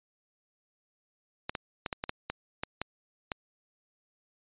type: clicks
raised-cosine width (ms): 0.3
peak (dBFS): -16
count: 10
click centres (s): 1.495 / 1.552 / 1.862 / 1.928 / 2.039 / 2.094 / 2.3 / 2.635 / 2.816 / 3.318
effects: resampled to 8000 Hz